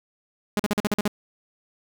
sawtooth tone bursts, 207.7 Hz, G#3, in tune, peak -16 dBFS, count 8, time 0.57-1.078 s, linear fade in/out 0 ms, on 25 ms, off 44 ms, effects none

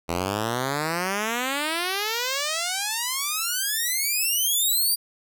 5% pulse exponential sweep, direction up, 82.41 to 4800 Hz, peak -13 dBFS, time 0.08-4.96 s, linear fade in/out 20 ms, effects none

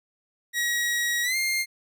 sawtooth tone with pitch glide, 1906 to 2115 Hz, A#6 to C7, +38 to +18 cents, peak -20 dBFS, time 0.53-1.66 s, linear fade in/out 50 ms, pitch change +180 cents, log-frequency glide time 1.23-1.36 s, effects none

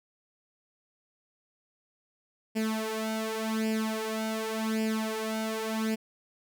sawtooth tone with flanger, 220 Hz, A3, in tune, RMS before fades -31 dBFS, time 2.55-5.96 s, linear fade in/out 20 ms, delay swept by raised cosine 0.39 to 3.19 ms, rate 0.88 Hz, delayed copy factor +0.8, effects none

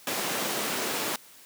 pink high-pass noise, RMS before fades -30 dBFS, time 0.07-1.16 s, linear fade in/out 2 ms, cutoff 230 Hz, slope 12 dB/octave, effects white hiss -52 dBFS RMS until 1.45 s + high-pass 150 Hz 12 dB/octave

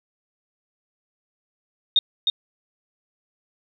sine tone with echo, 3691 Hz, A#7, 18 cents flat, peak -13 dBFS, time 1.96-1.99 s, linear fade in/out 2 ms, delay 310 ms, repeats 1, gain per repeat -4 dB, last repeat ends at 2.3 s, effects 9-bit

